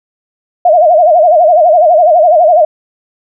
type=tone with vibrato; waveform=sine; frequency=662 Hz; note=E5; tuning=7 cents sharp; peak=-3 dBFS; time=0.65-2.65 s; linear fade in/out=5 ms; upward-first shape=sine; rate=12 Hz; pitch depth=160 cents each way; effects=none